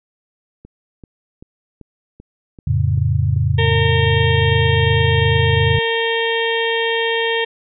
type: click train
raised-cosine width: 3 ms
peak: -25 dBFS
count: 11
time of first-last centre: 0.65-4.526 s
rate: 2.58 Hz
type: chord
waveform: sine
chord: F augmented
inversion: none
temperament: equal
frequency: 87.31 / 110 / 138.59 Hz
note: F2 / A2 / C#3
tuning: 0 / 0 / 0 cents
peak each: -18 dBFS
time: 2.67-5.79 s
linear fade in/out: 5 ms
type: harmonic tone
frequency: 457.9 Hz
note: A#4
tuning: 31 cents flat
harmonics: 1 / 2 / 4 / 5 / 6 / 7 / 8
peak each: -19 / -25 / -22 / -29 / -28 / -24 / -31 dBFS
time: 3.58-7.45 s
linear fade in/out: 10 ms
effects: none